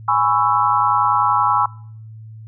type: chord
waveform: sine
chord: C# minor seventh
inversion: second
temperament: equal with one note detuned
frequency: 830.6 / 998.1 / 1108.7 / 1318.5 Hz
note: G#5 / B5 / C#6 / E6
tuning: 0 / +18 / 0 / 0 cents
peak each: -19 dBFS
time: 0.08-1.66 s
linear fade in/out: 5 ms
effects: noise-tail reverb RT60 0.6 s tail -24 dB re dry + added 110 Hz sine -34 dBFS peak until 2.47 s